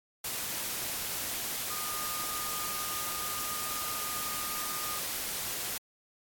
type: tone in noise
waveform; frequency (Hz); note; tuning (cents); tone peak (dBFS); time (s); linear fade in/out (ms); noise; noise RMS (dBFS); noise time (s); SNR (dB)
sine; 1224; D#6; -29; -39; 1.7-4.99; 5; white; -35; 0.24-5.78; -7
effects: AAC 64 kbps